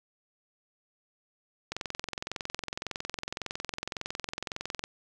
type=click train; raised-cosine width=0.2 ms; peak=-16 dBFS; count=69; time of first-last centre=1.72-4.839 s; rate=21.8 Hz; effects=none